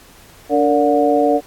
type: harmonic tone with a mistuned harmonic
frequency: 144.9 Hz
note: D3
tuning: 23 cents flat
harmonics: 2 / 3 / 4 / 5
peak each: -17 / -17 / -17 / -17 dBFS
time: 0.49-1.41 s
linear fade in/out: 50 ms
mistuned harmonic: 3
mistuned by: +87 cents
effects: pink hiss -45 dBFS RMS until 1.46 s + AAC 64 kbps